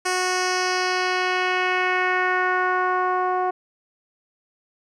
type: tone with low-pass filter sweep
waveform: 10% pulse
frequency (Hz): 366.8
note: F#4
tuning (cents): -15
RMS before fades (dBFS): -22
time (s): 0.05-3.51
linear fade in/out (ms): 10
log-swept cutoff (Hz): 8100 to 840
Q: 1.8
effects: none